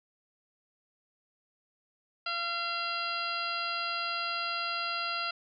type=harmonic tone with a mistuned harmonic; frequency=685 Hz; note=F5; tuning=34 cents flat; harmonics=1 / 2 / 3 / 4 / 5 / 6 / 7; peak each=-42 / -34 / -44 / -37 / -43 / -40 / -40 dBFS; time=2.26-5.31 s; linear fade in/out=5 ms; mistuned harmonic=5; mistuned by=-76 cents; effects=none